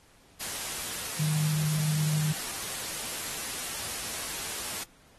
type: tone in noise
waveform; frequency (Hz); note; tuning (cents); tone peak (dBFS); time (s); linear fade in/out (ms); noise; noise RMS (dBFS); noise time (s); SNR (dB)
sine; 153.3; D#3; -25; -25; 1.19-2.33; 10; white; -35; 0.4-4.84; +7
effects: pink hiss -60 dBFS RMS until 5.18 s + AAC 32 kbps